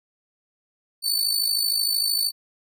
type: tone with amplitude modulation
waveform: sawtooth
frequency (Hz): 4504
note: C#8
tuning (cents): +27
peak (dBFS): -15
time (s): 1.02-2.32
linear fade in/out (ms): 50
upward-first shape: sine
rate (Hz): 53.1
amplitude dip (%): 65
effects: none